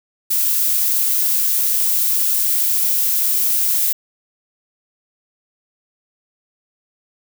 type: noise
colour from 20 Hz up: violet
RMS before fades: -17 dBFS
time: 0.3-3.93 s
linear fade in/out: 10 ms
effects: none